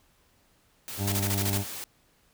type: noise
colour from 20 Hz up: white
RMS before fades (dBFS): -38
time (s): 0.88-1.84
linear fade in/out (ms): 0
type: harmonic tone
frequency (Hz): 99.6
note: G2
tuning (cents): +28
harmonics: 1 / 2 / 3 / 4 / 6 / 7 / 8 / 9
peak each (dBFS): -28 / -34 / -38 / -40 / -44 / -45 / -46 / -47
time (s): 0.97-1.65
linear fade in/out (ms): 50
type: noise bursts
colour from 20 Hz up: white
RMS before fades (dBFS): -30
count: 7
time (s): 1.07-1.578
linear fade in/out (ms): 5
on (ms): 52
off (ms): 24
effects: pink hiss -65 dBFS RMS until 2.33 s